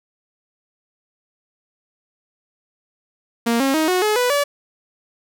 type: tone with pitch steps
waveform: sawtooth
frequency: 233.1 / 270.9 / 314.8 / 365.8 / 425 / 493.9 / 574 Hz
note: A#3 / C#4 / D#4 / F#4 / G#4 / B4 / D5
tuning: 0 / -40 / +20 / -20 / +40 / 0 / -40 cents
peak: -12 dBFS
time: 3.46-4.44 s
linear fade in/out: 10 ms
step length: 140 ms
effects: none